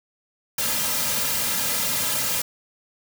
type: noise with comb filter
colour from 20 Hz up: white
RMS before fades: -24 dBFS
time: 0.58-2.42 s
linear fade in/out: 5 ms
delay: 2.7 ms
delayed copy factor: -0.9
effects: none